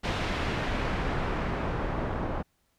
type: noise with low-pass filter sweep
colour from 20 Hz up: pink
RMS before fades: -30 dBFS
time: 0.03-2.43 s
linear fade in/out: 20 ms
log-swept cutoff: 3500 to 1000 Hz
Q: 0.79
effects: pink hiss -72 dBFS RMS until 2.78 s